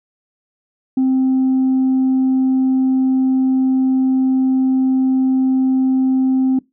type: tone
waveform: sine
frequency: 261.6 Hz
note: C4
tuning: in tune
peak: -10 dBFS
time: 0.97-6.59 s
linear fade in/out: 5 ms
effects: noise-tail reverb RT60 0.2 s tail -23 dB re dry + tanh soft clip ceiling -10 dBFS